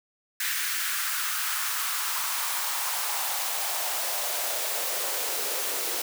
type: noise with high-pass filter sweep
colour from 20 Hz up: white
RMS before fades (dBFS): -29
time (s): 0.4-6.02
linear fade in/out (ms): 5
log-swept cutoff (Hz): 1700 to 400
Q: 2.7
effects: none